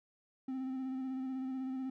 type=tone with vibrato; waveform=triangle; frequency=261.6 Hz; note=C4; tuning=in tune; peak=-34 dBFS; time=0.48-1.9 s; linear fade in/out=5 ms; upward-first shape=square; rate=16 Hz; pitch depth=20 cents each way; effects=none